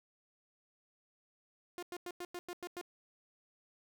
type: tone bursts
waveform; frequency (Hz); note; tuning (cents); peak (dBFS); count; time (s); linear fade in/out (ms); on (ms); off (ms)
sawtooth; 353.6; F4; +22; -37; 8; 1.78-2.813; 0; 46; 95
effects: none